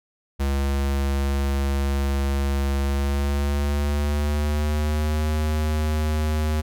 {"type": "tone with pitch glide", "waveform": "square", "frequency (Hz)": [69.3, 76.89], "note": ["C#2", "D#2"], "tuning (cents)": [0, -20], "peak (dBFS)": -21, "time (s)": [0.39, 6.62], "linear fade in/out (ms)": 20, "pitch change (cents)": 180, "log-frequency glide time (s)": [2.83, 5.27], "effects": []}